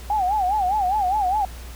sine tone with vibrato, 789 Hz, G5, 11 cents sharp, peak -18 dBFS, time 0.1-1.45 s, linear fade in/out 2 ms, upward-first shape sine, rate 4.9 Hz, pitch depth 160 cents each way, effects added 60 Hz sine -34 dBFS peak until 1.75 s + pink hiss -43 dBFS RMS until 1.75 s

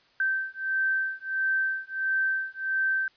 sine beating tone pair, 1554 / 1555.5 Hz, G6 / G6, -16 / -14 cents, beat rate 1.5 Hz, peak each -28 dBFS, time 0.2-3.08 s, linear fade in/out 2 ms, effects white hiss -62 dBFS RMS until 3.16 s + resampled to 11025 Hz

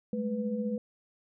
sine tone cluster, 200.5 / 215.3 / 494.4 Hz, G3 / A3 / B4, +39 / -37 / +2 cents, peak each -38 / -31 / -35 dBFS, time 0.13-0.78 s, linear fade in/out 2 ms, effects none

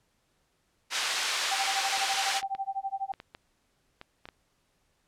white band-pass noise, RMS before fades -30 dBFS, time 0.9-2.42 s, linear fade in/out 50 ms, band 810 to 4900 Hz, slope 12 dB/octave
sine tone with tremolo, 781 Hz, G5, 7 cents flat, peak -27 dBFS, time 1.51-3.12 s, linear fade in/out 5 ms, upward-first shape sine, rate 12 Hz, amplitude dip 100%
clicks, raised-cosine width 0.3 ms, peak -27 dBFS, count 10, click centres 1.978 / 2.143 / 2.429 / 2.55 / 3.138 / 3.201 / 3.349 / 4.014 / 4.255 / 4.288 s
effects pink hiss -72 dBFS RMS until 5.07 s + low-pass 11000 Hz 12 dB/octave

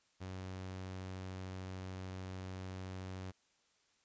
sawtooth tone, 93.5 Hz, F#2, 19 cents sharp, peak -39 dBFS, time 0.2-3.32 s, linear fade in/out 20 ms, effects white hiss -74 dBFS RMS until 4.04 s + resampled to 16000 Hz

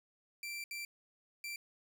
sawtooth tone bursts at uneven times, 2349 Hz, D7, in tune, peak -37 dBFS, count 3, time 0.43-0.64 / 0.71-0.85 / 1.44-1.56 s, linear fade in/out 2 ms, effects none

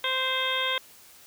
harmonic tone with a mistuned harmonic, 520 Hz, C5, 11 cents flat, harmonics 1 / 2 / 3 / 4 / 5 / 6 / 7, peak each -34 / -32 / -33 / -32 / -36 / -30 / -32 dBFS, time 0.04-0.78 s, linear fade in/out 2 ms, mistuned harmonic 6, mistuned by +58 cents, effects white hiss -52 dBFS RMS until 1.26 s

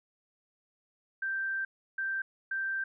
sine tone bursts at uneven times, 1568 Hz, G6, in tune, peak -30 dBFS, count 3, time 1.22-1.65 / 1.98-2.22 / 2.51-2.84 s, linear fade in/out 5 ms, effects none

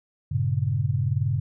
sine chord, G diminished, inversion none, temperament equal, 98 / 116.54 / 138.59 Hz, G2 / Bb2 / Db3, 0 / 0 / 0 cents, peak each -26 / -26 / -25 dBFS, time 0.31-1.4 s, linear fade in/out 10 ms, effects none

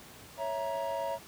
triangle chord, A# diminished, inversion first, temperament equal with one note detuned, 554.4 / 659.3 / 942.6 Hz, C#5 / E5 / A#5, 0 / 0 / +19 cents, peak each -34 dBFS, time 0.37-1.19 s, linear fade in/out 50 ms, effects pink hiss -51 dBFS RMS until 1.27 s + high-pass 80 Hz 12 dB/octave

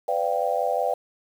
sine chord, G dominant seventh, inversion first, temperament equal with one note detuned, 501.9 / 587.3 / 698.5 / 784 Hz, B4 / D5 / F5 / G5, +28 / 0 / 0 / 0 cents, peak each -27 dBFS, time 0.08-0.94 s, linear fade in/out 5 ms, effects 8-bit

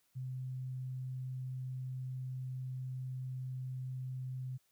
sine tone, 128.9 Hz, C3, 26 cents flat, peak -38 dBFS, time 0.15-4.58 s, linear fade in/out 20 ms, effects white hiss -75 dBFS RMS until 4.71 s

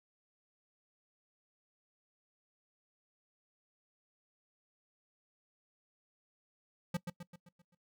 square tone with echo, 175.3 Hz, F3, 7 cents sharp, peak -32 dBFS, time 6.94-6.97 s, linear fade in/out 5 ms, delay 130 ms, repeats 6, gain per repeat -6 dB, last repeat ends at 7.75 s, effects noise-tail reverb RT60 0.1 s tail -20 dB re dry

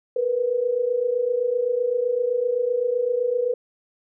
sine tone pair together, 467.2 / 495 Hz, A#4 / B4, +4 / +4 cents, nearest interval minor second, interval 100 cents, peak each -25 / -21 dBFS, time 0.16-3.54 s, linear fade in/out 5 ms, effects none

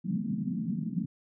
pink band-pass noise, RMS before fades -32 dBFS, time 0.04-1.06 s, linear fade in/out 10 ms, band 160 to 240 Hz, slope 48 dB/octave, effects none

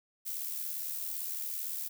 violet noise with amplitude modulation, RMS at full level -35 dBFS, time 0.25-1.89 s, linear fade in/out 20 ms, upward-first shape sine, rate 77.7 Hz, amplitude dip 50%, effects none

